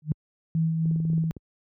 sine tone with exponential growth, 152.3 Hz, D#3, 37 cents flat, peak -16 dBFS, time 0.02-0.12 s, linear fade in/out 2 ms, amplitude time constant 20 ms
sine tone with tremolo, 162.1 Hz, E3, 29 cents flat, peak -20 dBFS, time 0.55-1.31 s, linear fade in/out 0 ms, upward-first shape sine, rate 3.7 Hz, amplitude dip 35%
clicks, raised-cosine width 3 ms, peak -26 dBFS, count 10, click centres 0.857 / 0.912 / 0.96 / 1.002 / 1.052 / 1.101 / 1.133 / 1.18 / 1.239 / 1.367 s
effects high-pass 60 Hz 12 dB/octave

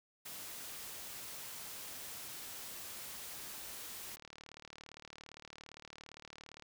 white noise, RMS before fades -47 dBFS, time 0.25-4.16 s, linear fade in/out 10 ms
click train, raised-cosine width 0.2 ms, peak -33 dBFS, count 96, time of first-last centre 4.09-6.623 s, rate 37.5 Hz
effects none

